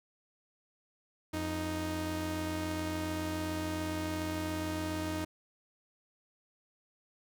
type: tone pair together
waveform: sawtooth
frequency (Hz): 87.08 / 311.1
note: F2 / D#4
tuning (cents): -5 / 0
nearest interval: octave + minor seventh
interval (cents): 2205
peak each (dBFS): -34 / -31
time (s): 1.33-5.25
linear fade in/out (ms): 10
effects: none